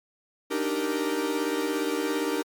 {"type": "chord", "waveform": "45% pulse", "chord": "Eb major seventh", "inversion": "third", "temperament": "equal with one note detuned", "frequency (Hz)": [293.7, 311.1, 389.7, 466.2], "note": ["D4", "Eb4", "G4", "Bb4"], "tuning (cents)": [0, 0, -10, 0], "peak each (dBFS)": -31, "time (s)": [0.5, 2.43], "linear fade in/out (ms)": 20, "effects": ["MP3 96 kbps"]}